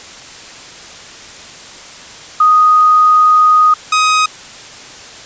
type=tone pair in turn; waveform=sine / sawtooth; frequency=1244.5 / 1256.1 Hz; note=D#6 / D#6; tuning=0 / +16 cents; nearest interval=unison; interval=16 cents; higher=second; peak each=-5 dBFS; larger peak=neither; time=2.4-3.74 / 3.92-4.26 s; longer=first; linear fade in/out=5 ms; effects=white hiss -33 dBFS RMS until 5.25 s + resampled to 16000 Hz